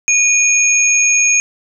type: tone pair together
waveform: sine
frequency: 2458 / 6555 Hz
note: D#7 / G#8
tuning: -22 / -24 cents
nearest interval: octave + perfect fourth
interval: 1698 cents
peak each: -12 dBFS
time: 0.08-1.4 s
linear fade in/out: 0 ms
effects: none